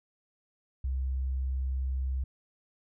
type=tone; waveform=sine; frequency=65.5 Hz; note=C2; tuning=2 cents sharp; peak=-28 dBFS; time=0.84-2.24 s; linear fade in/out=5 ms; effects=none